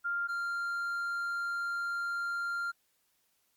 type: tone pair in turn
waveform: sine / triangle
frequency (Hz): 1396.9 / 1391.9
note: F6 / F6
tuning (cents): 0 / -6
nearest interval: unison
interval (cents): 6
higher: first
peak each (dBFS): -30 / -30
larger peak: neither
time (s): 0.04-0.28 / 0.28-2.72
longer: second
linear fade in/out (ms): 20
effects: white hiss -74 dBFS RMS until 3.56 s + Opus 48 kbps

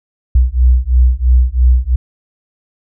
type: beating tone pair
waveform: sine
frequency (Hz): 60.8 / 63.8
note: B1 / C2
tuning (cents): -26 / -43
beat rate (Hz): 3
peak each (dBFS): -10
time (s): 0.35-1.96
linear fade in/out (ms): 5
effects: none

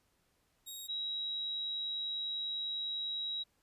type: tone pair in turn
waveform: 15% pulse / sine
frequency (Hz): 3769 / 3850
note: A#7 / B7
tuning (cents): +18 / -45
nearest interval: unison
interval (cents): 37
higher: second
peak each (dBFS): -36 / -35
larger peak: second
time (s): 0.66-0.88 / 0.88-3.44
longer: second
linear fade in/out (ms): 20
effects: pink hiss -75 dBFS RMS until 3.62 s + resampled to 32000 Hz

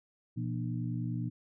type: harmonic tone with a mistuned harmonic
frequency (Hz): 60.1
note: B1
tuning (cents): -46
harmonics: 2 / 3 / 4 / 5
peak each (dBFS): -34 / -38 / -40 / -42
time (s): 0.36-1.3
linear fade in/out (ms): 20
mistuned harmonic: 3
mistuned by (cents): -100
effects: none

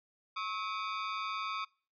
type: ring-modulated tone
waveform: sawtooth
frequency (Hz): 1192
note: D6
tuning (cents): +25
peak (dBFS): -28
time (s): 0.36-1.65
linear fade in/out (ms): 10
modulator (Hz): 99.9
effects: noise-tail reverb RT60 0.4 s tail -24 dB re dry + resampled to 11025 Hz

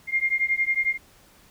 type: beating tone pair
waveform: sine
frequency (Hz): 2113 / 2124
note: C7 / C7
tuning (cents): +16 / +25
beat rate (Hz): 11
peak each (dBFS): -24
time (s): 0.07-0.98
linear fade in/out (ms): 50
effects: pink hiss -55 dBFS RMS until 1.5 s

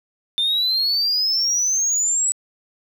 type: exponential sweep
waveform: sine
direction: up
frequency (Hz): 3573 to 7902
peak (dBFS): -15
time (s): 0.38-2.32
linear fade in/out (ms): 0
effects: tanh soft clip ceiling -15 dBFS + 9-bit

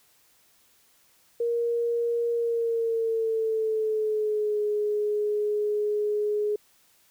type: tone with pitch glide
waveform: sine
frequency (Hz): 470 to 418.7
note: A#4 to G#4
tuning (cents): +14 to +14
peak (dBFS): -23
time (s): 1.4-6.56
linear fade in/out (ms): 5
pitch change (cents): -200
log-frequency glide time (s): 2.32-4.61
effects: white hiss -62 dBFS RMS until 7.1 s

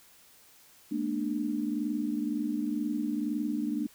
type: tone cluster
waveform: sine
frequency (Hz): 215.8 / 237.8 / 297.2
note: A3 / A#3 / D4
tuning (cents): -33 / +35 / +21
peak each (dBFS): -34 / -34 / -31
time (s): 0.91-3.87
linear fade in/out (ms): 10
effects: white hiss -58 dBFS RMS until 3.94 s

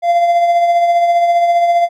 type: tone with tremolo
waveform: triangle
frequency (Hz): 690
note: F5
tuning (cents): -21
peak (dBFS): -5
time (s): 0.02-1.89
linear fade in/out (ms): 50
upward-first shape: triangle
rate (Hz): 15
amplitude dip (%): 45
effects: none

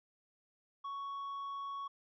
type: tone with tanh clipping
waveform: triangle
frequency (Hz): 1113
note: C#6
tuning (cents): +7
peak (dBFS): -40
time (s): 0.84-1.88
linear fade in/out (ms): 10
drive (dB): 8
effects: none

